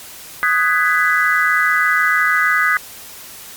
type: chord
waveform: sine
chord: G# minor seventh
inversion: second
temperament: just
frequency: 1245.9 / 1495.1 / 1661.2 / 1993.5 Hz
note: D#6 / F#6 / G#6 / B6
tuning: +2 / +18 / 0 / +16 cents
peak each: -18 dBFS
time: 0.43-2.77 s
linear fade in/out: 0 ms
effects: white hiss -36 dBFS RMS until 3.56 s + Opus 48 kbps